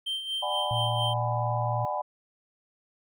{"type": "tone with tremolo", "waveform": "triangle", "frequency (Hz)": 3136, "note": "G7", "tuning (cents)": 0, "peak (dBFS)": -26, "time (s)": [0.06, 1.14], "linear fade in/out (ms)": 10, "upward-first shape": "sine", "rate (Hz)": 4.3, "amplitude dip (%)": 60}
{"type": "chord", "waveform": "sine", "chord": "G# half-diminished seventh", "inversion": "second", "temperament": "just", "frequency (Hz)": [598, 747.5, 830.6, 996.7], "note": ["D5", "F#5", "G#5", "B5"], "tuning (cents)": [31, 17, 0, 16], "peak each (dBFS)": -33, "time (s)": [0.42, 2.02], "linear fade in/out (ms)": 10}
{"type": "tone with pitch glide", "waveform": "sine", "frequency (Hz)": [116.54, 117.69], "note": ["A#2", "A#2"], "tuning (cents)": [0, 17], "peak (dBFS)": -28, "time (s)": [0.71, 1.85], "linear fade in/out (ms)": 0, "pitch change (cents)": 17, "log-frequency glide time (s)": [0.99, 1.19]}
{"effects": []}